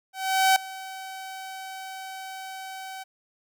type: tone with ADSR envelope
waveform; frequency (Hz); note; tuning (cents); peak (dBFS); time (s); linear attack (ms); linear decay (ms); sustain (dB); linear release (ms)
sawtooth; 763; G5; -47; -12; 0.13-3.04; 430; 3; -20; 16
effects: none